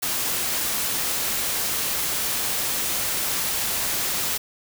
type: noise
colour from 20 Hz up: white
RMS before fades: -25 dBFS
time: 0.02-4.38 s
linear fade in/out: 10 ms
effects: none